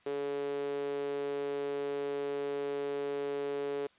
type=tone with high-pass filter; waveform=sawtooth; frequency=141.7 Hz; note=C#3; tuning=38 cents sharp; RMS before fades=-35 dBFS; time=0.06-3.87 s; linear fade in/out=5 ms; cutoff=400 Hz; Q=7.3; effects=white hiss -65 dBFS RMS until 3.98 s + resampled to 8000 Hz

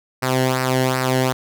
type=tone with flanger; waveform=sawtooth; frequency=129.3 Hz; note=C3; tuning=20 cents flat; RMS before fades=-19 dBFS; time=0.22-1.33 s; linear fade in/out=10 ms; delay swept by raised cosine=0.29 to 0.84 ms; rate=2.6 Hz; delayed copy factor=-0.7; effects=none

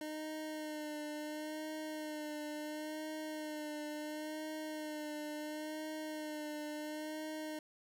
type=tone with vibrato; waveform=25% pulse; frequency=305.4 Hz; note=D#4; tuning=32 cents flat; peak=-37 dBFS; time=0.01-7.59 s; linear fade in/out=2 ms; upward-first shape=sine; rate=0.72 Hz; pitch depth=30 cents each way; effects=none

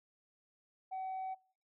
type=tone; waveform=sine; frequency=757 Hz; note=F#5; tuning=39 cents sharp; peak=-36 dBFS; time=0.91-1.35 s; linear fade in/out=20 ms; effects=noise-tail reverb RT60 0.5 s tail -24 dB re dry + tanh soft clip ceiling -36 dBFS

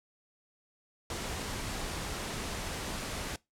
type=noise; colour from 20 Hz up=pink; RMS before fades=-37 dBFS; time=1.1-3.36 s; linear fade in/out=2 ms; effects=noise-tail reverb RT60 0.2 s tail -22 dB re dry + low-pass 10000 Hz 12 dB/octave

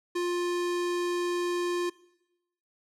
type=tone with low-pass filter; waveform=square; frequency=351.6 Hz; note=F4; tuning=12 cents sharp; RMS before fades=-29 dBFS; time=0.15-1.9 s; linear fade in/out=10 ms; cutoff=9700 Hz; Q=0.65; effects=noise-tail reverb RT60 0.9 s tail -21 dB re dry

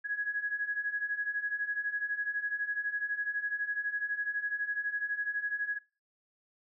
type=beating tone pair; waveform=sine; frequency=1661.2 / 1673.2 Hz; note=G#6 / G#6; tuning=0 / +12 cents; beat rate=12 Hz; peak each=-36 / -33 dBFS; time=0.04-5.79 s; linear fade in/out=20 ms; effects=noise-tail reverb RT60 0.4 s tail -24 dB re dry

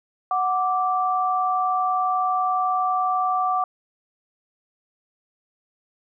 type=tone pair together; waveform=sine; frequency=739 / 1170.9 Hz; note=F#5 / D6; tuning=-2 / -6 cents; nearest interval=minor sixth; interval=796 cents; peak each=-22 dBFS; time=0.31-3.64 s; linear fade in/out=2 ms; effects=none

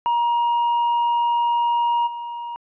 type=tone with level steps; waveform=triangle; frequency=947 Hz; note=A#5; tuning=27 cents sharp; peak=-15 / -26 dBFS; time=0.06-2.56 s; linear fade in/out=0 ms; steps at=2.06 s; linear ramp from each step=20 ms; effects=resampled to 8000 Hz

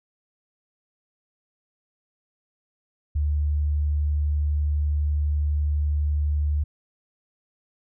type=tone; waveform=sine; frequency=74 Hz; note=D2; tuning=14 cents sharp; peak=-20 dBFS; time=3.15-6.64 s; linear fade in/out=10 ms; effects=none

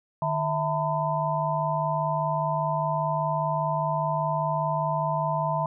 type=tone cluster; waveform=sine; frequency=153.2 / 657 / 900 / 1005 Hz; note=D#3 / E5 / A5 / B5; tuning=-27 / -6 / +39 / +30 cents; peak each=-29 dBFS; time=0.22-5.66 s; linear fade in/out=2 ms; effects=none

